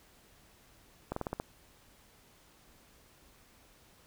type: slowing click train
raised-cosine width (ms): 1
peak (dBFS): -20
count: 6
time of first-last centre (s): 1.12-1.4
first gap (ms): 44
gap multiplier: 1.12
effects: pink hiss -62 dBFS RMS until 4.06 s